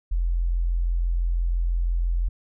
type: tone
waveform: sine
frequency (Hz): 42.99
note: F1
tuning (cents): -27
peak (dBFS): -20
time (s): 0.11-2.29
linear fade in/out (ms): 10
effects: none